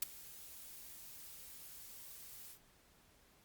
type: noise with ADSR envelope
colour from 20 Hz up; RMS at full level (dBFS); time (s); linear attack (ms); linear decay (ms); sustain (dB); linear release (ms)
blue; -32; 0.02-2.59; 5; 14; -21; 76
effects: pink hiss -68 dBFS RMS until 3.44 s + Opus 48 kbps